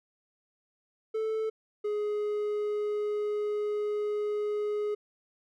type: tone pair in turn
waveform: triangle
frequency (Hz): 439.2 / 418.2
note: A4 / G#4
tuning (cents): -3 / +12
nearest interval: minor second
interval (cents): 85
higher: first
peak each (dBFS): -26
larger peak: neither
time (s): 1.14-1.5 / 1.84-4.95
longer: second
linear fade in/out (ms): 10
effects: none